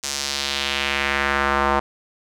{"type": "tone with band-pass filter sweep", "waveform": "square", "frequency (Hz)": 69.8, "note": "C#2", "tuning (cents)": 13, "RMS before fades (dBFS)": -22, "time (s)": [0.03, 1.8], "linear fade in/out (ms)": 10, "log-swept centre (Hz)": [6500, 980], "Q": 1.7, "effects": []}